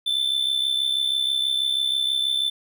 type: tone with amplitude modulation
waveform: triangle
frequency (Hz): 3529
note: A7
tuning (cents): +4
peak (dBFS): -16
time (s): 0.06-2.5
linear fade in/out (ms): 10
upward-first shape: sine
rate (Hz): 66.2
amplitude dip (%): 65
effects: none